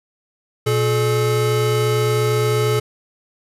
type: tone pair together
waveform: square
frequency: 120 / 428.7 Hz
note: B2 / A4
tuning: -49 / -45 cents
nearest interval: octave + minor seventh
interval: 2204 cents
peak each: -19 dBFS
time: 0.66-2.8 s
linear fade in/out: 10 ms
effects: resampled to 32000 Hz + 8-bit